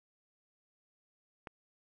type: click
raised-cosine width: 0.5 ms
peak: -28 dBFS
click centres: 1.472 s
effects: none